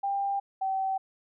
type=tone pair in turn; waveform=sine; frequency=795 / 768.4 Hz; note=G5 / G5; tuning=+24 / -35 cents; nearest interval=minor second; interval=59 cents; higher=first; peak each=-26 dBFS; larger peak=neither; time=0.03-0.4 / 0.61-0.98 s; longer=neither; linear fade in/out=10 ms; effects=none